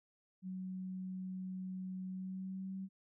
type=tone with pitch glide; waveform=sine; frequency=186.3 to 191.21 Hz; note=F#3 to G3; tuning=+12 to -43 cents; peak=-40 dBFS; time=0.42-2.89 s; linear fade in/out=50 ms; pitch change=+45 cents; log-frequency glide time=2.07-2.78 s; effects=none